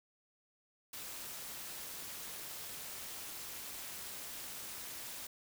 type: noise with amplitude modulation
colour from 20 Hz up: white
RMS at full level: -43 dBFS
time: 0.93-5.27 s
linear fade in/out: 5 ms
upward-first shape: sine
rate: 300 Hz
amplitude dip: 60%
effects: none